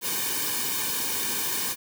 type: noise with comb filter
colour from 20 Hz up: white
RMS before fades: -28 dBFS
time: 0.01-1.76 s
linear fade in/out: 50 ms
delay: 1.5 ms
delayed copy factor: -0.9
effects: none